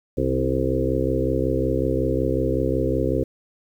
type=harmonic tone with a mistuned harmonic; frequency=65.41 Hz; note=C2; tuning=in tune; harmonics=1 / 2 / 4 / 5 / 6 / 7 / 8; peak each=-27 / -27 / -27 / -27 / -27 / -27 / -27 dBFS; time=0.17-3.24 s; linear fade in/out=10 ms; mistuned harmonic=4; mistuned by=-16 cents; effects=9-bit